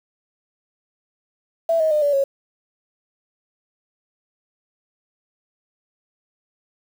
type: tone with pitch steps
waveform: sine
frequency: 662 / 632.1 / 603.6 / 576.3 / 550.3 Hz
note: E5 / D#5 / D5 / D5 / C#5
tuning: +7 / +27 / +47 / -33 / -13 cents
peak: -15 dBFS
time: 1.69-2.24 s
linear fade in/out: 5 ms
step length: 110 ms
effects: 7-bit